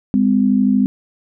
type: tone pair together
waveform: sine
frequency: 202.9 / 255.6 Hz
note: G#3 / C4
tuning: -40 / -40 cents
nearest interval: major third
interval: 400 cents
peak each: -14 dBFS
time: 0.14-0.86 s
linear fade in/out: 0 ms
effects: none